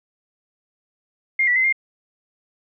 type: tone with pitch steps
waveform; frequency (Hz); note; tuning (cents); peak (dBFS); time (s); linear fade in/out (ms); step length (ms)
sine; 2120 / 1957 / 2055 / 2116; C7 / B6 / C7 / C7; +22 / -16 / -32 / +19; -15; 1.39-1.726; 5; 84
effects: none